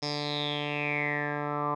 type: tone with low-pass filter sweep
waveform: 10% pulse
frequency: 146.83 Hz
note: D3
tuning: in tune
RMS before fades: -31 dBFS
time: 0.02-1.75 s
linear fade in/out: 10 ms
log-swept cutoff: 5300 to 1100 Hz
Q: 9.5
effects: none